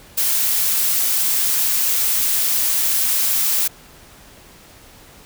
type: noise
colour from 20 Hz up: blue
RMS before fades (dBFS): -18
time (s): 0.17-3.68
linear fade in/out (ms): 10
effects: pink hiss -45 dBFS RMS until 5.25 s